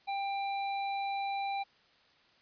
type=tone; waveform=square; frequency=792 Hz; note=G5; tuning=18 cents sharp; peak=-33 dBFS; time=0.07-1.64 s; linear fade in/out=20 ms; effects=white hiss -65 dBFS RMS until 2.41 s + resampled to 11025 Hz